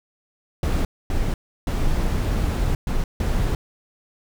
brown noise bursts at uneven times, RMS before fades -21 dBFS, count 5, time 0.63-0.85 / 1.1-1.34 / 1.67-2.75 / 2.87-3.04 / 3.2-3.55 s, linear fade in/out 2 ms, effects none

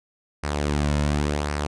sawtooth tone with flanger, 73.4 Hz, D2, in tune, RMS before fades -24 dBFS, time 0.43-1.67 s, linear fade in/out 10 ms, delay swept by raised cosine 0.28 to 2.58 ms, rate 0.91 Hz, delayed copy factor -0.5, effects resampled to 22050 Hz

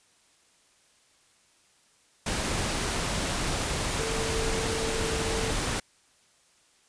sine tone in noise, 447.9 Hz, A4, 31 cents sharp, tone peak -32 dBFS, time 3.99-5.51 s, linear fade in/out 5 ms, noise pink, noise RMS -29 dBFS, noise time 2.26-5.8 s, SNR -6 dB, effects white hiss -63 dBFS RMS until 6.88 s + resampled to 22050 Hz

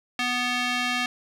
square tone with band-pass filter, 246.9 Hz, B3, in tune, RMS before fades -26 dBFS, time 0.19-1.06 s, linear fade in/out 2 ms, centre 2600 Hz, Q 1.2, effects none

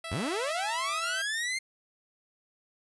10% pulse tone, 659.3 Hz, E5, in tune, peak -28 dBFS, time 0.04-1.22 s, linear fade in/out 5 ms
sawtooth linear sweep, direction up, 66.7 to 2126 Hz, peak -26 dBFS, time 0.11-1.59 s, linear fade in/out 10 ms
violet noise with exponential decay, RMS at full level -39 dBFS, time 1.37-1.51 s, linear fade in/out 5 ms, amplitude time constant 30 ms
effects resampled to 24000 Hz

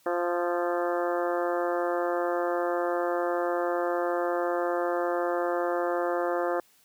harmonic tone with a mistuned harmonic, 174.7 Hz, F3, 1 cent sharp, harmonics 2 / 3 / 4 / 5 / 6 / 7 / 8 / 9 / 10, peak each -30 / -29 / -32 / -38 / -38 / -37 / -41 / -41 / -43 dBFS, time 0.06-6.6 s, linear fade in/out 2 ms, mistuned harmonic 8, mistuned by -38 cents, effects white hiss -62 dBFS RMS until 6.84 s + high-pass 80 Hz 12 dB/octave

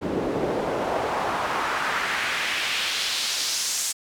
pink noise with band-pass filter sweep, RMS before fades -26 dBFS, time 0.01-3.93 s, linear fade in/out 20 ms, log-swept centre 310 to 7500 Hz, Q 1.5, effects none

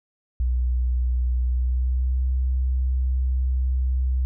sine tone with pitch glide, 61.74 to 64.03 Hz, B1 to C2, 0 to -37 cents, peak -19 dBFS, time 0.4-4.25 s, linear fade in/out 0 ms, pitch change +63 cents, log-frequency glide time 1.45-2.24 s, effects none

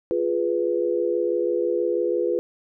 sine chord, F diminished, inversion none, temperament equal, 349.2 / 415.3 / 493.9 Hz, F4 / Ab4 / Cb5, 0 / 0 / 0 cents, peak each -24 / -26 / -24 dBFS, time 0.11-2.39 s, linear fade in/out 0 ms, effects none

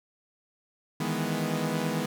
sawtooth chord, E major seventh, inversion third, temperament equal, 155.56 / 164.81 / 207.7 / 246.9 Hz, D#3 / E3 / G#3 / B3, 0 / 0 / 0 / 0 cents, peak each -29 dBFS, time 1-2.06 s, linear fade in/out 5 ms, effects none

